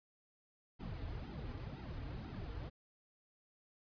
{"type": "noise with flanger", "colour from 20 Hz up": "brown", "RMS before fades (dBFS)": -45, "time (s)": [0.79, 2.7], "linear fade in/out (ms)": 20, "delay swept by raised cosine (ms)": [1.7, 5.5], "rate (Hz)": 2, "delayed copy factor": -0.95, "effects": ["resampled to 11025 Hz"]}